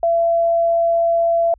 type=tone; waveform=sine; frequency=674 Hz; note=E5; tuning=38 cents sharp; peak=-13 dBFS; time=0.03-1.54 s; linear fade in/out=2 ms; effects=added 50 Hz sine -47 dBFS peak until 1.58 s